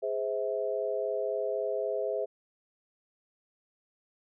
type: chord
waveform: sine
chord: Ab augmented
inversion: none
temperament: just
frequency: 415.3 / 519.1 / 648.9 Hz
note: Ab4 / C5 / E5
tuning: 0 / -14 / -27 cents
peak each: -33 dBFS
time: 0.02-2.26 s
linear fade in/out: 20 ms
effects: none